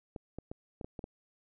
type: clicks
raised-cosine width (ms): 2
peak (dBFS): -27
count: 7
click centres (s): 0.162 / 0.386 / 0.515 / 0.812 / 0.845 / 0.992 / 1.041
effects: none